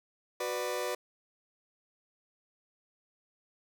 sawtooth chord, B minor, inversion second, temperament just, 370.4 / 493.9 / 592.7 Hz, F#4 / B4 / D5, +2 / 0 / +16 cents, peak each -34 / -31 / -33 dBFS, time 0.4-0.95 s, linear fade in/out 5 ms, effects 10-bit

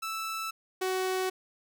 sawtooth tone pair in turn, 1318.5 / 374 Hz, E6 / F#4, 0 / +19 cents, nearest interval octave + minor seventh, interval 2181 cents, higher first, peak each -29 / -24 dBFS, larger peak second, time 0.02-0.51 / 0.81-1.3 s, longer neither, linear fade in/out 10 ms, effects none

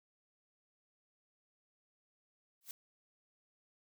blue noise with exponential growth, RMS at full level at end -41 dBFS, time 2.61-2.71 s, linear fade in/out 1 ms, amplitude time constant 20 ms, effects none

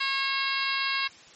harmonic tone with a mistuned harmonic, 544 Hz, C#5, 33 cents flat, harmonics 2 / 3 / 4 / 5 / 6 / 7 / 8 / 9, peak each -32 / -33 / -32 / -32 / -36 / -34 / -36 / -36 dBFS, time 0-1.08 s, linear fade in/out 10 ms, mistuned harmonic 7, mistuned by +46 cents, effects white hiss -51 dBFS RMS until 1.35 s + MP3 32 kbps

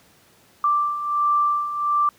sine beating tone pair, 1174.7 / 1176.1 Hz, D6 / D6, 0 / +2 cents, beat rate 1.4 Hz, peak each -25 / -19 dBFS, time 0.64-2.09 s, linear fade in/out 2 ms, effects pink hiss -55 dBFS RMS until 2.18 s + high-pass 100 Hz 12 dB/octave

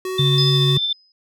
square tone with vibrato, 371.6 Hz, F#4, 7 cents sharp, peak -24 dBFS, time 0.05-0.77 s, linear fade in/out 2 ms, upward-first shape sine, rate 2.9 Hz, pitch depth 12 cents each way
sine tone with tremolo, 3551 Hz, A7, 15 cents sharp, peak -17 dBFS, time 0.18-0.93 s, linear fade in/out 5 ms, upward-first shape sine, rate 14 Hz, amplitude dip 35%
sine tone, 139.8 Hz, C#3, 15 cents sharp, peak -15 dBFS, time 0.19-0.78 s, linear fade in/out 5 ms
sine tone with exponential decay, 5040 Hz, D#8, 21 cents sharp, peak -18 dBFS, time 0.38-1.12 s, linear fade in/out 2 ms, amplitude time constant 160 ms
effects none

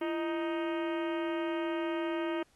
harmonic tone with a mistuned harmonic, 312.5 Hz, D#4, 8 cents sharp, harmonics 1 / 2 / 3 / 4 / 5 / 6 / 7 / 8 / 9 / 10, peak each -32 / -38 / -42 / -44 / -46 / -48 / -49 / -50 / -51 / -52 dBFS, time 0.01-2.43 s, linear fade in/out 5 ms, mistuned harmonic 1, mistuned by +130 cents, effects pink hiss -67 dBFS RMS until 2.55 s + Opus 32 kbps

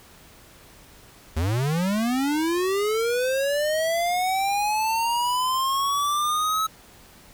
square linear sweep, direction up, 73.42 to 1299 Hz, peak -22 dBFS, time 1.36-6.67 s, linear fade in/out 10 ms, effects pink hiss -50 dBFS RMS until 7.33 s

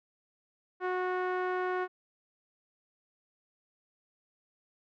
sawtooth tone with low-pass filter, 366.1 Hz, F#4, 18 cents flat, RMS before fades -32 dBFS, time 0.8-1.88 s, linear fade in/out 50 ms, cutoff 1500 Hz, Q 1.8, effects none

